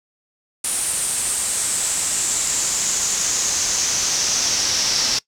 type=noise with band-pass filter sweep; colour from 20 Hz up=brown; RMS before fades=-21 dBFS; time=0.64-5.19 s; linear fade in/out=5 ms; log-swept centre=9200 to 5400 Hz; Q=4.8; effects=noise-tail reverb RT60 0.1 s tail -22 dB re dry